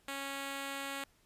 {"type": "tone", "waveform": "5% pulse", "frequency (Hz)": 275.9, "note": "C#4", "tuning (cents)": -8, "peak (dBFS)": -27, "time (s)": [0.08, 1.04], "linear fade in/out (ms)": 2, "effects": ["pink hiss -69 dBFS RMS until 1.25 s", "resampled to 32000 Hz"]}